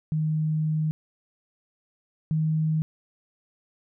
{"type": "tone pair in turn", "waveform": "sine", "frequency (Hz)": [155.56, 157], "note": ["D#3", "D#3"], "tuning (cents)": [0, 16], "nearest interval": "unison", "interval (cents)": 16, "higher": "second", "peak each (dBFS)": [-22, -21], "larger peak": "second", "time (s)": [[0.12, 0.91], [2.31, 2.82]], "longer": "first", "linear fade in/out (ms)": 0, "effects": []}